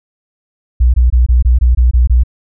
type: tone bursts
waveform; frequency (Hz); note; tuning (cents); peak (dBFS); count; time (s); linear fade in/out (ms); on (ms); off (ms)
sine; 61; B1; -21; -5; 9; 0.8-2.236; 10; 140; 22
effects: none